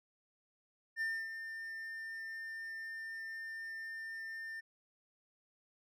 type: tone with ADSR envelope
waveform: triangle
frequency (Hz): 1801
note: A6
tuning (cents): +40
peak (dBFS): -31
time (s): 0.96-4.61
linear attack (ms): 53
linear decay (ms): 270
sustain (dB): -9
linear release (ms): 17
effects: none